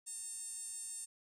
5% pulse tone with band-pass filter, 906 Hz, A#5, 50 cents flat, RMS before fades -45 dBFS, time 0.06-1.06 s, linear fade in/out 20 ms, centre 8500 Hz, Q 8.7, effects none

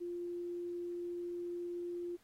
sine tone, 349.2 Hz, F4, in tune, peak -38 dBFS, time 0-2.17 s, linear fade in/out 20 ms, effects pink hiss -70 dBFS RMS until 2.23 s + AAC 48 kbps

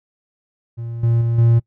triangle tone with level steps, 116.54 Hz, A#2, in tune, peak -23 / -11 / -14 / -8 dBFS, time 0.77-1.6 s, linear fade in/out 20 ms, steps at 1.03 / 1.21 / 1.38 s, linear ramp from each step 5 ms, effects noise-tail reverb RT60 0.1 s tail -23 dB re dry

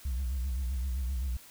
sine tone with vibrato, 64 Hz, C2, 38 cents flat, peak -27 dBFS, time 0.05-1.37 s, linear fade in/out 5 ms, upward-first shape sine, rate 7.7 Hz, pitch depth 130 cents each way, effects tanh soft clip ceiling -28 dBFS + white hiss -53 dBFS RMS until 1.5 s

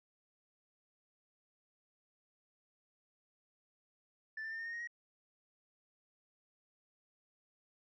sine tone with pitch steps, 1760 / 1781.5 / 1803.2 / 1825.2 / 1847.5 / 1870 / 1892.9 Hz, A6 / A6 / A6 / A#6 / A#6 / A#6 / A#6, 0 / +21 / +42 / -37 / -16 / +5 / +26 cents, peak -38 dBFS, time 4.37-4.874 s, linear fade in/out 5 ms, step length 72 ms, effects tanh soft clip ceiling -38 dBFS

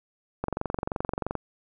click train, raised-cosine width 1 ms, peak -14 dBFS, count 22, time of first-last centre 0.44-1.353 s, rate 23 Hz, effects none

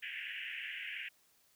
white band-pass noise, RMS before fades -43 dBFS, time 0.02-1.09 s, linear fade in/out 10 ms, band 1600 to 3000 Hz, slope 96 dB/octave, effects white hiss -70 dBFS RMS until 1.55 s

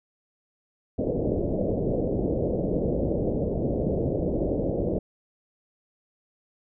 white low-pass noise, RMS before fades -26 dBFS, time 0.98-4.99 s, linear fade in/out 10 ms, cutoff 580 Hz, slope 48 dB/octave, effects none

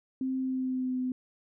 sine tone with pitch glide, 261.6 to 254.4 Hz, C4 to C4, 0 to -48 cents, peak -28 dBFS, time 0.21-1.12 s, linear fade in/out 2 ms, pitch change -48 cents, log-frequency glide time 0.38-0.99 s, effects none

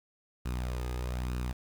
sawtooth tone with flanger, 61.74 Hz, B1, in tune, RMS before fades -34 dBFS, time 0.45-1.53 s, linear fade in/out 10 ms, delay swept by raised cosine 0.72 to 2.42 ms, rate 1.1 Hz, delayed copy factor +0.5, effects 9-bit

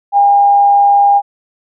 sine tone with amplitude modulation, 807 Hz, G#5, 50 cents flat, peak -4 dBFS, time 0.12-1.22 s, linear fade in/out 50 ms, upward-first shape sine, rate 145 Hz, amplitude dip 25%, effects none

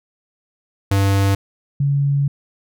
square / sine tone pair in turn, 98.4 / 140.95 Hz, G2 / C#3, +7 / +29 cents, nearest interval tritone, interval 622 cents, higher second, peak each -14 dBFS, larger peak neither, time 0.91-1.35 / 1.8-2.28 s, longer second, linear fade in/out 5 ms, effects none

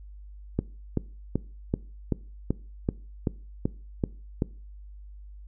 click train, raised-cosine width 3 ms, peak -11 dBFS, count 11, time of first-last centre 0.59-4.421 s, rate 2.61 Hz, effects noise-tail reverb RT60 0.4 s tail -21 dB re dry + added 50 Hz sine -42 dBFS peak until 5.47 s

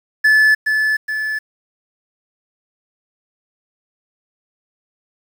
triangle tone with echo, 1733 Hz, A6, 27 cents flat, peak -7 dBFS, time 0.24-0.55 s, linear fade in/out 10 ms, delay 420 ms, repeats 2, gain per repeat -5 dB, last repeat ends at 1.39 s, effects 7-bit

